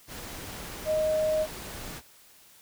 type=tone in noise; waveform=sine; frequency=622.3 Hz; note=D#5; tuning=in tune; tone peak=-23 dBFS; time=0.85-1.47 s; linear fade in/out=50 ms; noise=pink; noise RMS=-40 dBFS; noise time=0.07-2.02 s; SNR=+14 dB; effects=white hiss -56 dBFS RMS until 2.61 s